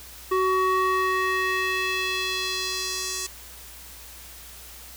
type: tone with band-pass filter sweep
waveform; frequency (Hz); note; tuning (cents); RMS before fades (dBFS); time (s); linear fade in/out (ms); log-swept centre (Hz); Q
square; 374.7; F#4; +22; -25; 0.31-3.27; 10; 840 to 6900; 1.6
effects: added 60 Hz sine -48 dBFS peak until 4.96 s + white hiss -44 dBFS RMS until 4.96 s